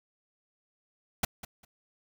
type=noise with echo; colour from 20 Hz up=pink; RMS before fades=-26 dBFS; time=1.23-1.25 s; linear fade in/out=5 ms; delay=200 ms; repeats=2; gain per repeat=-15 dB; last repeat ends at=1.65 s; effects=none